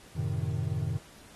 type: chord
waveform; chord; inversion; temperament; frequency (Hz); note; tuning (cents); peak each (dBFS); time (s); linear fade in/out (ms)
triangle; F# diminished seventh; none; equal; 92.5 / 110 / 130.81 / 155.56; F#2 / A2 / C3 / Eb3; 0 / 0 / 0 / 0; -32; 0.15-0.99; 20
effects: pink hiss -54 dBFS RMS until 1.35 s + AAC 32 kbps